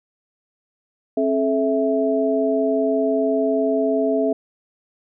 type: tone cluster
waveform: sine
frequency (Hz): 268.3 / 431.3 / 657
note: C4 / A4 / E5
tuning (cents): +44 / -35 / -6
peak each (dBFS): -21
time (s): 1.17-4.33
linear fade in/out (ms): 5
effects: none